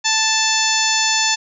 harmonic tone, 880 Hz, A5, in tune, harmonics 1 / 2 / 3 / 4 / 5 / 6 / 7 / 8, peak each -23 / -23 / -23 / -23 / -23 / -23 / -23 / -23 dBFS, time 0.04-1.36 s, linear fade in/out 20 ms, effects none

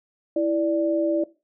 sine tone pair together, 329.6 / 587.3 Hz, E4 / D5, 0 / 0 cents, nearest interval minor seventh, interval 1000 cents, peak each -22 dBFS, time 0.36-1.24 s, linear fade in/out 5 ms, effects noise-tail reverb RT60 0.3 s tail -19 dB re dry

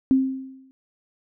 sine tone with exponential decay, 264.4 Hz, C4, 18 cents sharp, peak -12 dBFS, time 0.11-0.71 s, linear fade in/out 0 ms, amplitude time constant 130 ms, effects none

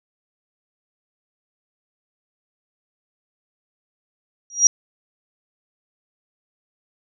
sine tone with exponential growth, 5730 Hz, F8, 44 cents sharp, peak -4 dBFS, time 4.5-4.67 s, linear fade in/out 1 ms, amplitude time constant 36 ms, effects none

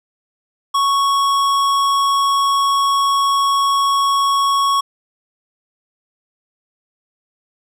sine tone with tanh clipping, 1108.7 Hz, C#6, in tune, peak -15 dBFS, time 0.74-4.81 s, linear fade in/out 10 ms, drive 17 dB, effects none

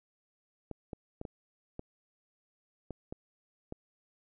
clicks, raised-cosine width 2 ms, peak -26 dBFS, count 8, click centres 0.713 / 0.932 / 1.214 / 1.252 / 1.794 / 2.907 / 3.125 / 3.724 s, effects none

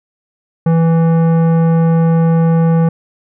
triangle tone with tanh clipping, 164.81 Hz, E3, in tune, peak -10 dBFS, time 0.66-2.89 s, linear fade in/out 5 ms, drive 18 dB, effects none

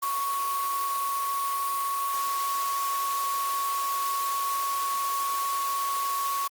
sine tone in noise, 1110 Hz, C#6, 2 cents sharp, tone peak -26 dBFS, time 0.02-6.48 s, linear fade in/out 10 ms, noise white, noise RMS -35 dBFS, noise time 0.02-6.48 s, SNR +6 dB, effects high-pass 400 Hz 12 dB/octave + Opus 32 kbps

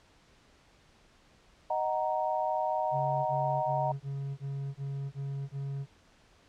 sine chord, D# minor, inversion none, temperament just, 622.3 / 746.7 / 933.4 Hz, D#5 / F#5 / A#5, 0 / +16 / +2 cents, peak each -32 dBFS, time 1.7-3.92 s, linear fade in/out 5 ms
triangle tone bursts, 138.59 Hz, C#3, in tune, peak -31 dBFS, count 8, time 2.91-5.864 s, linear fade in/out 50 ms, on 350 ms, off 22 ms
effects pink hiss -62 dBFS RMS until 6.48 s + low-pass 6000 Hz 12 dB/octave

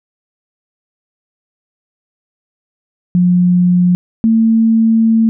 sine tone pair in turn, 178.4 / 224.8 Hz, F3 / A3, +37 / +37 cents, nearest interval major third, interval 400 cents, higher second, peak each -7 dBFS, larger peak neither, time 3.15-3.95 / 4.24-5.29 s, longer second, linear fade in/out 0 ms, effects none

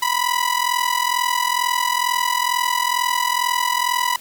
sawtooth ring-modulated tone, 986 Hz, B5, 3 cents flat, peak -11 dBFS, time 0.02-4.16 s, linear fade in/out 2 ms, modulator 21.1 Hz, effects white hiss -42 dBFS RMS until 4.2 s

